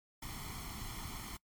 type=noise with comb filter; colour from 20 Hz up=pink; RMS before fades=-44 dBFS; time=0.22-1.37 s; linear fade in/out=5 ms; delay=0.93 ms; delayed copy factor=+0.75; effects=noise-tail reverb RT60 0.1 s tail -23 dB re dry + MP3 96 kbps